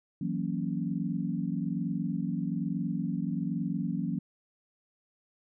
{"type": "chord", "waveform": "sine", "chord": "F# dominant seventh", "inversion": "third", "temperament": "equal with one note detuned", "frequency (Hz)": [163.86, 185, 233.1, 277.2], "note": ["E3", "F#3", "A#3", "C#4"], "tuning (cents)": [-10, 0, 0, 0], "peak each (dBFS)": [-34, -33, -35, -36], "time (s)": [0.21, 4.19], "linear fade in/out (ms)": 5, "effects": []}